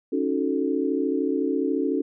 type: chord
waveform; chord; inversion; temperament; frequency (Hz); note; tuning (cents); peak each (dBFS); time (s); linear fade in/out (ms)
sine; D# half-diminished seventh; third; equal; 277.2 / 311.1 / 370 / 440; C#4 / D#4 / F#4 / A4; 0 / 0 / 0 / 0; -25 / -28 / -28 / -28; 0.12-2.02; 10
effects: none